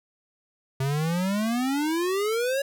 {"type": "exponential sweep", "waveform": "square", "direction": "up", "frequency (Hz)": [131.4, 564], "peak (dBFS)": -24, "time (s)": [0.8, 2.62], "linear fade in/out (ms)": 5, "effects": []}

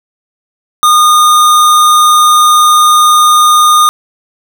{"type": "tone", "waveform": "square", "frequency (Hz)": 1223, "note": "D#6", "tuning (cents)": -30, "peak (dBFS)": -4, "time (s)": [0.83, 3.89], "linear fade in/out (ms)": 0, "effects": []}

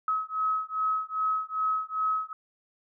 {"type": "beating tone pair", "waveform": "sine", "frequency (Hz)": [1279, 1281.5], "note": ["D#6", "E6"], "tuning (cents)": [47, -49], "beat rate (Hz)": 2.5, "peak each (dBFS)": [-29, -29], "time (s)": [0.08, 2.33], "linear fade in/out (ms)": 2, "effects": []}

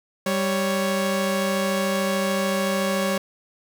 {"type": "tone pair together", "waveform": "sawtooth", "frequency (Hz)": [196, 554.4], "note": ["G3", "C#5"], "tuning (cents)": [0, 0], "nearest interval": "octave + tritone", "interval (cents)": 1800, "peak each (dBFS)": [-20, -20], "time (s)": [0.26, 3.18], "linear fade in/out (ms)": 5, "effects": []}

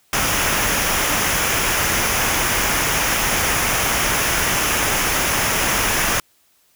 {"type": "noise with comb filter", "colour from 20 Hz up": "pink", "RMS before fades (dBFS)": -19, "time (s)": [0.13, 6.2], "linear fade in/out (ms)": 2, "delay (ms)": 0.24, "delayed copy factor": -0.55, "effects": ["white hiss -59 dBFS RMS until 6.75 s"]}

